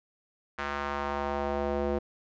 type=tone with band-pass filter sweep; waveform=square; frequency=71.2 Hz; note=C#2; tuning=47 cents sharp; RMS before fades=-31 dBFS; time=0.58-1.99 s; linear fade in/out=10 ms; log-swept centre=1500 to 460 Hz; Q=1.5; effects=resampled to 16000 Hz